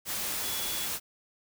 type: tone in noise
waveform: sine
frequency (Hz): 3400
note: G#7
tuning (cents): +40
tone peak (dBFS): -39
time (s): 0.41-0.89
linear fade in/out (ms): 50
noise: white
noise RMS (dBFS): -33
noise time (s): 0.05-1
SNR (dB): -9
effects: none